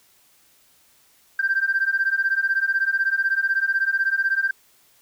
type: beating tone pair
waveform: sine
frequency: 1568 / 1584 Hz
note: G6 / G6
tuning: 0 / +18 cents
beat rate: 16 Hz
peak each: -21 dBFS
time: 1.39-4.51 s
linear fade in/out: 5 ms
effects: tanh soft clip ceiling -12 dBFS + white hiss -58 dBFS RMS until 5.01 s